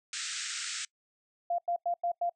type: band-pass noise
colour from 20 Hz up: white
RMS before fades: -37 dBFS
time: 0.13-0.85 s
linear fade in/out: 2 ms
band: 1300 to 8400 Hz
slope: 96 dB/octave
type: tone bursts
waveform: sine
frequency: 694 Hz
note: F5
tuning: 11 cents flat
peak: -27 dBFS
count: 5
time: 1.5-2.296 s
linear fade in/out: 5 ms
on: 84 ms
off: 94 ms
effects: noise-tail reverb RT60 0.1 s tail -25 dB re dry